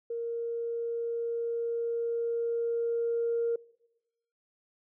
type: tone with level ramp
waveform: sine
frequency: 466.2 Hz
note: A#4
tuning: in tune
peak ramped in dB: -31 to -25 dBFS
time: 0.1-3.56 s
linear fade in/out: 5 ms
effects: noise-tail reverb RT60 1.0 s tail -24 dB re dry + tanh soft clip ceiling -21 dBFS